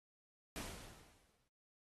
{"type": "noise with exponential decay", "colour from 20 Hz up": "pink", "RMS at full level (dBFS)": -44, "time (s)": [0.56, 1.48], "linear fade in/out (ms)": 1, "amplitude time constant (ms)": 200, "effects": ["AAC 32 kbps"]}